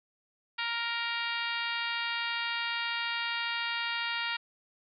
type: harmonic tone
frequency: 467.3 Hz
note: A#4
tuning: 4 cents sharp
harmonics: 2 / 3 / 4 / 5 / 6 / 7 / 8 / 9 / 10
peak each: -39 / -37 / -37 / -38 / -38 / -42 / -41 / -46 / -46 dBFS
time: 0.58-4.37 s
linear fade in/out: 10 ms
effects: none